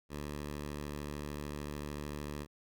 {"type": "tone", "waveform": "10% pulse", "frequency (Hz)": 73.42, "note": "D2", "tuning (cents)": 0, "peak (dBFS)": -31, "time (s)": [0.09, 2.47], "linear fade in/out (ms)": 50, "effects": []}